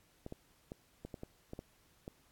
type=clicks; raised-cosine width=2 ms; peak=-30 dBFS; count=9; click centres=0.264 / 0.324 / 0.719 / 1.05 / 1.142 / 1.234 / 1.534 / 1.591 / 2.079 s; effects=pink hiss -69 dBFS RMS until 2.31 s + AAC 64 kbps